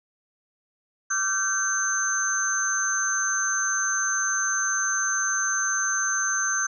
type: tone cluster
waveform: sine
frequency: 1169 / 1367 / 1547 / 6240 Hz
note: D6 / F6 / G6 / G8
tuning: -8 / -37 / -23 / -9 cents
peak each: -33 / -34 / -26 / -25 dBFS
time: 1.1-6.67 s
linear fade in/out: 10 ms
effects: none